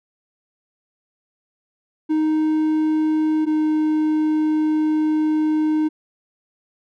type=tone pair in turn; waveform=triangle; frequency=311.1 / 309 Hz; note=D#4 / D#4; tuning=0 / -12 cents; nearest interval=unison; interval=12 cents; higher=first; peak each=-14 dBFS; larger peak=neither; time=2.09-3.46 / 3.46-5.89 s; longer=second; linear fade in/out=20 ms; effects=none